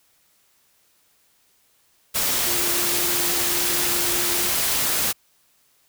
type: tone in noise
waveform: sine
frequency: 349.2 Hz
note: F4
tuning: in tune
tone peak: -32 dBFS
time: 2.46-4.5 s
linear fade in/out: 20 ms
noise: white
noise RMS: -22 dBFS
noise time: 2.14-5.13 s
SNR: -13 dB
effects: white hiss -62 dBFS RMS until 5.88 s